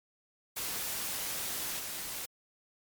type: noise with level steps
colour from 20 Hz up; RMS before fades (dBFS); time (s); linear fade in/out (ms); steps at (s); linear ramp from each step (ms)
white; -36 / -39; 0.56-2.26; 10; 1.78; 20
effects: MP3 96 kbps